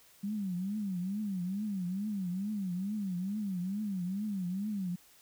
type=tone with vibrato; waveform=sine; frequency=194.4 Hz; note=G3; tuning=14 cents flat; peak=-32 dBFS; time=0.23-4.96 s; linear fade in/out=10 ms; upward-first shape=triangle; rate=2.3 Hz; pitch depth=200 cents each way; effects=white hiss -61 dBFS RMS until 5.21 s